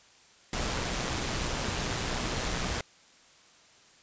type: noise with amplitude modulation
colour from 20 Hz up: pink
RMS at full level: -30 dBFS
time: 0.53-2.81 s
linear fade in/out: 2 ms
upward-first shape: sine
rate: 124 Hz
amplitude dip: 35%
effects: white hiss -58 dBFS RMS until 4.02 s + resampled to 16000 Hz